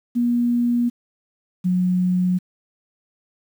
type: tone pair in turn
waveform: sine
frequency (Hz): 240 / 181.57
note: B3 / F#3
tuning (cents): -49 / -32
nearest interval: perfect fourth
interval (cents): 483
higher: first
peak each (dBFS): -16 / -16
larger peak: neither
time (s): 0.15-0.9 / 1.64-2.39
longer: neither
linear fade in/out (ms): 20
effects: 8-bit